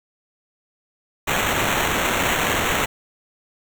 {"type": "noise with sample-and-hold", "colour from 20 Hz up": "white", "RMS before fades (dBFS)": -21, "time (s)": [1.27, 2.86], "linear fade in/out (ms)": 10, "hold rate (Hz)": 4900, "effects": []}